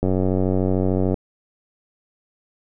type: click train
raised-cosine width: 2 ms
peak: -8 dBFS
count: 105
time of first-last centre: 0.03-1.142 s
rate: 93.5 Hz
effects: none